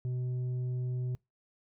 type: tone with tanh clipping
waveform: sine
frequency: 125.4 Hz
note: B2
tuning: 27 cents sharp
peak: -32 dBFS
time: 0.05-1.15 s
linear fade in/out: 0 ms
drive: 5 dB
effects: noise-tail reverb RT60 0.2 s tail -25 dB re dry